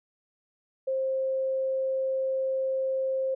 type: tone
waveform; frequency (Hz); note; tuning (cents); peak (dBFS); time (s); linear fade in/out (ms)
sine; 529; C5; +19; -25; 0.87-3.35; 10
effects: none